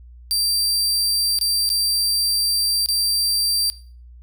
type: tone with dropouts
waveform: sawtooth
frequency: 4699 Hz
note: D8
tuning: in tune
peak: -15 dBFS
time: 0.31-3.7 s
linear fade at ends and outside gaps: 0 ms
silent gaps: 1.388-1.412 / 1.691-1.701 / 2.86-2.887 s
effects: noise-tail reverb RT60 0.4 s tail -17 dB re dry + added 60 Hz sine -40 dBFS peak until 4.22 s